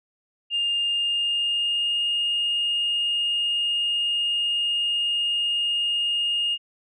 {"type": "tone with pitch glide", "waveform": "sine", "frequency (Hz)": [2814, 2842], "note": ["F7", "F7"], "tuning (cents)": [12, 30], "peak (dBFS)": -20, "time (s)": [0.5, 6.58], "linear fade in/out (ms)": 50, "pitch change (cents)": 18, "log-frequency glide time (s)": [0.79, 2.02], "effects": ["tanh soft clip ceiling -17 dBFS"]}